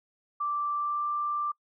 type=tone with pitch glide; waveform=sine; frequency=1172 to 1180.2 Hz; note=D6 to D6; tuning=-4 to +8 cents; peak=-27 dBFS; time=0.4-1.52 s; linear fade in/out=10 ms; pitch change=+12 cents; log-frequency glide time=0.73-1.06 s; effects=noise-tail reverb RT60 0.1 s tail -26 dB re dry